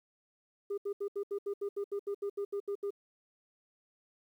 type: tone bursts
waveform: sine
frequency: 403 Hz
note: G4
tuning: 48 cents sharp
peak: -30 dBFS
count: 15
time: 0.7-2.906 s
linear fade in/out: 10 ms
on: 78 ms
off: 74 ms
effects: tanh soft clip ceiling -31 dBFS + 11-bit